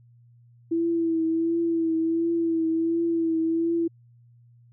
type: tone with vibrato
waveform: sine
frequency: 330 Hz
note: E4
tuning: 2 cents sharp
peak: -21 dBFS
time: 0.71-3.88 s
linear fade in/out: 10 ms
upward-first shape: triangle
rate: 1.4 Hz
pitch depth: 39 cents each way
effects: added 119 Hz sine -52 dBFS peak until 4.72 s